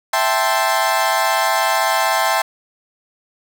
30% pulse chord, A minor seventh, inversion second, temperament equal, 659.3 / 784 / 880 / 1046.5 Hz, E5 / G5 / A5 / C6, 0 / 0 / 0 / 0 cents, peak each -18 dBFS, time 0.13-2.42 s, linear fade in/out 5 ms, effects none

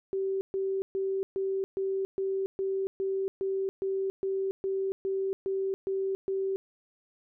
sine tone bursts, 386.1 Hz, G4, 26 cents flat, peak -27 dBFS, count 16, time 0.13-6.56 s, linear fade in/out 0 ms, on 280 ms, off 130 ms, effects none

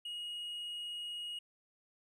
triangle tone, 2884 Hz, F#7, 45 cents flat, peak -38 dBFS, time 0.05-1.39 s, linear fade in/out 5 ms, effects none

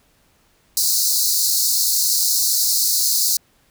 pink high-pass noise, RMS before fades -18 dBFS, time 0.77-3.37 s, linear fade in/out 2 ms, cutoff 4100 Hz, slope 96 dB/octave, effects pink hiss -59 dBFS RMS until 3.7 s

